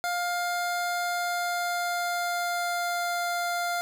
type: tone with pitch glide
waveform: 25% pulse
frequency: 704 to 698.7 Hz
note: F5 to F5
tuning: +14 to +1 cents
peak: -23 dBFS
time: 0.04-3.81 s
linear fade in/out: 0 ms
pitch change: -13 cents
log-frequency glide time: 1.01-3.2 s
effects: none

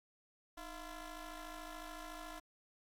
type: ring-modulated tone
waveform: 15% pulse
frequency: 337.1 Hz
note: E4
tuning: 39 cents sharp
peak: -37 dBFS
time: 0.57-2.4 s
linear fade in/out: 10 ms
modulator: 364 Hz
effects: AAC 64 kbps

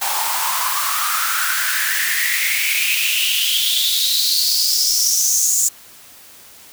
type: noise with high-pass filter sweep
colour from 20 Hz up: white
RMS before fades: -18 dBFS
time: 0.01-5.69 s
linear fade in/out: 10 ms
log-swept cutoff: 820 to 7200 Hz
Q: 6.9
effects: white hiss -43 dBFS RMS until 6.72 s

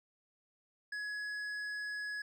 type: tone with hard clipping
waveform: sine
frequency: 1683 Hz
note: G#6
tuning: 23 cents sharp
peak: -39 dBFS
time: 0.92-2.22 s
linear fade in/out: 5 ms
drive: 7 dB
effects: none

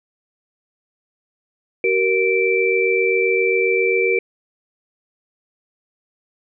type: tone cluster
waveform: sine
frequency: 380.9 / 468.4 / 2335 Hz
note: G4 / A#4 / D7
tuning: -50 / +8 / -11 cents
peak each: -19 dBFS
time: 1.84-4.19 s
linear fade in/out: 2 ms
effects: none

